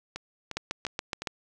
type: two click trains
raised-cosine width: 0.2 ms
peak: -13 / -18 dBFS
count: 6 / 4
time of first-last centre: 0.57-1.272 / 0.16-1.22 s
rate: 7.12 / 2.83 Hz
effects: none